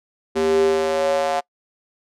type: tone with high-pass filter sweep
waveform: square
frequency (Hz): 79.1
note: D#2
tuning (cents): +29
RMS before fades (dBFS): -19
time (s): 0.35-1.41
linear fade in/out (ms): 20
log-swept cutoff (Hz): 330 to 680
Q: 5.8
effects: noise-tail reverb RT60 0.1 s tail -25 dB re dry + low-pass 8000 Hz 12 dB/octave